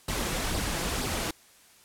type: noise with flanger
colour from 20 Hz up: pink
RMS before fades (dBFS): -30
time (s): 0.08-1.31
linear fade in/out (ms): 5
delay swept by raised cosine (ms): 0.21 to 6.11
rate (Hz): 2.1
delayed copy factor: +0.5
effects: white hiss -57 dBFS RMS until 1.84 s + low-pass 12000 Hz 12 dB/octave